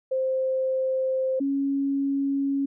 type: tone pair in turn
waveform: sine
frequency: 523.3 / 276.7 Hz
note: C5 / C#4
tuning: 0 / -3 cents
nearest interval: major seventh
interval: 1103 cents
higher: first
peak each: -22 / -22 dBFS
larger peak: neither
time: 0.11-1.4 / 1.4-2.66 s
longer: first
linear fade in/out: 10 ms
effects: none